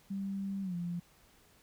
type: tone with pitch glide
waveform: sine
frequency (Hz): 196 to 173.61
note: G3 to F3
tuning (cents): 0 to -10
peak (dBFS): -34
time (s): 0.1-1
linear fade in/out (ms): 10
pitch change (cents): -210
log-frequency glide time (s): 0.62-0.75
effects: pink hiss -64 dBFS RMS until 1.62 s